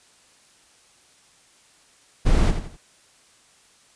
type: noise with echo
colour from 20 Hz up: brown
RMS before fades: -17 dBFS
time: 2.25-2.52 s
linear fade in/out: 20 ms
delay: 84 ms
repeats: 3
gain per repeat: -8 dB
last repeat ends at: 2.772 s
effects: white hiss -56 dBFS RMS until 3.95 s + resampled to 22050 Hz